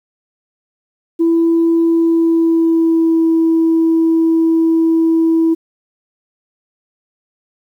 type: tone with pitch glide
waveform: sine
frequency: 332.4 to 326.9 Hz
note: E4 to E4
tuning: +15 to -14 cents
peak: -8 dBFS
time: 1.19-5.55 s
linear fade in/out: 20 ms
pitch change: -29 cents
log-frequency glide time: 1.83-3.27 s
effects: tanh soft clip ceiling -6 dBFS + 8-bit